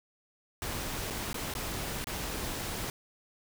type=noise with dropouts; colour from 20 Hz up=pink; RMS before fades=-36 dBFS; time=0.62-2.9 s; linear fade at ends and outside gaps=1 ms; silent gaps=1.102-1.106 / 1.33-1.343 / 1.539-1.551 / 2.043-2.07 s; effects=none